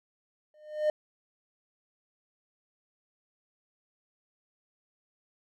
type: tone with exponential growth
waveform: triangle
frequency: 608 Hz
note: D#5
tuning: 40 cents flat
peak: -18 dBFS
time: 0.54-0.9 s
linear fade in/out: 2 ms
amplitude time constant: 78 ms
effects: tanh soft clip ceiling -14 dBFS